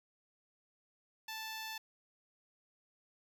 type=tone; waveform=10% pulse; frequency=880 Hz; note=A5; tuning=in tune; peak=-33 dBFS; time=1.28-1.78 s; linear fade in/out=5 ms; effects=none